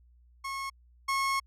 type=tone pair in turn; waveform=30% pulse; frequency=1090 / 1090 Hz; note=C#6 / C#6; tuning=-29 / -29 cents; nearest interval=unison; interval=0 cents; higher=neither; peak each=-31 / -24 dBFS; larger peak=second; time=0.44-0.7 / 1.08-1.4 s; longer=second; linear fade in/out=10 ms; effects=added 60 Hz sine -57 dBFS peak until 1.46 s + low-pass 10000 Hz 12 dB/octave